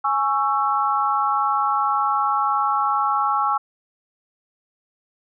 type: chord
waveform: sine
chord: C# minor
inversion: second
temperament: just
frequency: 831.5 / 1108.7 / 1330.5 Hz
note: G#5 / C#6 / E6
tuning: +2 / 0 / +16 cents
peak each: -22 dBFS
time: 0.04-3.58 s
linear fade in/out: 10 ms
effects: none